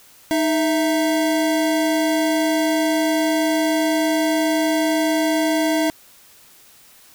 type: tone pair together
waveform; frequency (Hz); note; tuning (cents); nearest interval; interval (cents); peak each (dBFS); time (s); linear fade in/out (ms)
square; 311.1 / 659.2; D#4 / E5; 0 / 0; octave + minor second; 1300; -19 / -22; 0.31-5.9; 0
effects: white hiss -49 dBFS RMS until 7.14 s